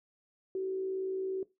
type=tone with frequency modulation; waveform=sine; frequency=379.6 Hz; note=F#4; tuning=44 cents sharp; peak=-31 dBFS; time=0.55-1.43 s; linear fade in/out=2 ms; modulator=57.5 Hz; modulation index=0.26; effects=noise-tail reverb RT60 0.2 s tail -18 dB re dry